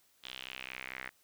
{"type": "tone with band-pass filter sweep", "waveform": "sawtooth", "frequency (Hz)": 64.5, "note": "C2", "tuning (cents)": -24, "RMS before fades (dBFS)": -45, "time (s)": [0.23, 1.1], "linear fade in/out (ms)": 20, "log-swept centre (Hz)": [3400, 1900], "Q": 3.9, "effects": ["white hiss -69 dBFS RMS until 1.23 s"]}